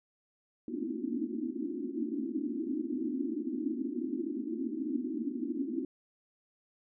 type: band-pass noise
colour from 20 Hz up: pink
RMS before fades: -35 dBFS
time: 0.68-5.85 s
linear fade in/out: 2 ms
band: 230 to 350 Hz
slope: 96 dB/octave
effects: none